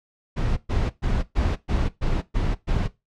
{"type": "noise bursts", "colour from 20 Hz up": "brown", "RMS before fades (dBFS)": -22, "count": 8, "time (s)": [0.36, 2.88], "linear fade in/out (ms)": 20, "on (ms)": 210, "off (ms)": 120, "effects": ["noise-tail reverb RT60 0.2 s tail -17 dB re dry", "low-pass 5000 Hz 12 dB/octave"]}